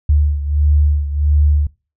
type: beating tone pair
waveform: sine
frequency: 73.42 / 74.92 Hz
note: D2 / D2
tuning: 0 / +35 cents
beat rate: 1.5 Hz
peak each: -12 / -17 dBFS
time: 0.09-1.67 s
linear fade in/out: 5 ms
effects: noise-tail reverb RT60 0.3 s tail -22 dB re dry